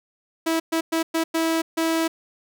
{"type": "tone bursts at uneven times", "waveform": "sawtooth", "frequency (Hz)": 326.1, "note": "E4", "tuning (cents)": -19, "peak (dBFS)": -16, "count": 6, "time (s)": [[0.46, 0.6], [0.72, 0.81], [0.92, 1.03], [1.14, 1.24], [1.34, 1.62], [1.77, 2.08]], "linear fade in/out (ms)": 10, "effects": []}